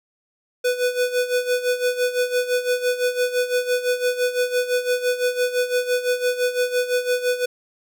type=tone with tremolo; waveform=square; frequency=495.7 Hz; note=B4; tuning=6 cents sharp; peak=-17 dBFS; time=0.64-7.46 s; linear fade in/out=10 ms; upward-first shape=sine; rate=5.9 Hz; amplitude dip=75%; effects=none

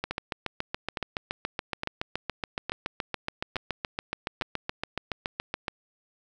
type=two click trains; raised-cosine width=0.3 ms; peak=-13 / -14 dBFS; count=41 / 6; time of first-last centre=0.04-5.682 / 0.11-4.42 s; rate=7.09 / 1.16 Hz; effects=none

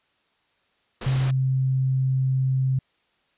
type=band-stop noise; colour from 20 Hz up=pink; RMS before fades=-34 dBFS; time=1.01-1.31 s; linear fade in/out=5 ms; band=120 to 180 Hz; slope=96 dB/octave
type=tone; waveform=sine; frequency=131.6 Hz; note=C3; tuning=10 cents sharp; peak=-19 dBFS; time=1.06-2.79 s; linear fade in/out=5 ms
effects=white hiss -67 dBFS RMS until 3.37 s + resampled to 8000 Hz

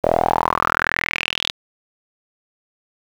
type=tone with band-pass filter sweep; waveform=sawtooth; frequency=41.2 Hz; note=E1; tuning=in tune; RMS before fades=-20 dBFS; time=0.03-1.51 s; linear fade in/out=10 ms; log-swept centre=580 to 3700 Hz; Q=5.7; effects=7-bit

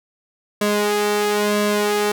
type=tone with flanger; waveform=sawtooth; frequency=207.7 Hz; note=G#3; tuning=in tune; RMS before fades=-19 dBFS; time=0.61-2.12 s; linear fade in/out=5 ms; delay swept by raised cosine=1.8 to 2.59 ms; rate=1 Hz; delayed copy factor=+0.75; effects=none

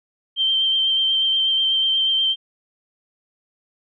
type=tone with vibrato; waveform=sine; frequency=3136 Hz; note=G7; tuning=in tune; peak=-16 dBFS; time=0.36-2.36 s; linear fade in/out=50 ms; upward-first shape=sine; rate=8.2 Hz; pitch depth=15 cents each way; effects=none

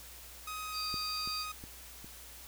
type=tone with pitch glide; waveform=sawtooth; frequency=1258 to 1250 Hz; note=D#6 to D#6; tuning=+19 to +8 cents; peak=-35 dBFS; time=0.47-1.52 s; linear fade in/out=5 ms; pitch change=-11 cents; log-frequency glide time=0.67-0.94 s
type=tone; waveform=triangle; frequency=4699 Hz; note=D8; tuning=in tune; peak=-35 dBFS; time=0.72-1.46 s; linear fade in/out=50 ms
type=clicks; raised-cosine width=3 ms; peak=-29 / -34 / -34 / -36 dBFS; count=4; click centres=0.942 / 1.275 / 1.639 / 2.045 s
effects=added 60 Hz sine -55 dBFS peak until 2.47 s + white hiss -51 dBFS RMS until 2.47 s

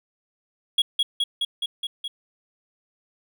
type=tone with echo; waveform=triangle; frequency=3322 Hz; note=G#7; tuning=in tune; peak=-14 dBFS; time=0.78-0.82 s; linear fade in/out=5 ms; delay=210 ms; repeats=6; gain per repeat=-2 dB; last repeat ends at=2.08 s; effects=none

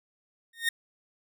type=tone with exponential growth; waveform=30% pulse; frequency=1844 Hz; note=A#6; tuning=19 cents flat; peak=-18 dBFS; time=0.53-0.69 s; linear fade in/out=5 ms; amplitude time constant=34 ms; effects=none

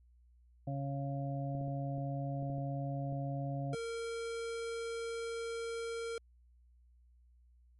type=harmonic tone; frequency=138.59 Hz; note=C#3; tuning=in tune; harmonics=1 / 2 / 4 / 5; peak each=-36 / -43 / -45 / -44 dBFS; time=0.67-3.75 s; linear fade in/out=5 ms
type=clicks; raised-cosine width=3 ms; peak=-36 dBFS; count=8; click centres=1.551 / 1.612 / 1.68 / 1.981 / 2.427 / 2.5 / 2.582 / 3.126 s
type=tone; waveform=square; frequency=460.8 Hz; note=A#4; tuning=20 cents flat; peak=-38 dBFS; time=3.73-6.18 s; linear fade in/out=2 ms
effects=added 60 Hz sine -61 dBFS peak until 7.79 s + MP3 48 kbps

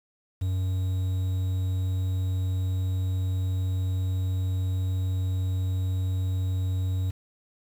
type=tone with quantisation; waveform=triangle; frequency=93.1 Hz; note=F#2; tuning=11 cents sharp; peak=-22 dBFS; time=0.41-7.11 s; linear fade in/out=10 ms; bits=8; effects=none

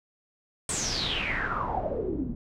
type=noise with low-pass filter sweep; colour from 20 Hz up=pink; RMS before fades=-30 dBFS; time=0.69-2.35 s; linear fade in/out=2 ms; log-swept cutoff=8500 to 210 Hz; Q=9.4; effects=none

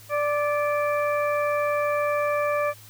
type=harmonic tone with a mistuned harmonic; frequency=587.3 Hz; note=D5; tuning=in tune; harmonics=1 / 2 / 3 / 4; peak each=-23 / -27 / -34 / -33 dBFS; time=0.09-2.74 s; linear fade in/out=50 ms; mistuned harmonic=3; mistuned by=-26 cents; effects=added 106 Hz sine -49 dBFS peak until 2.89 s + white hiss -49 dBFS RMS until 2.89 s

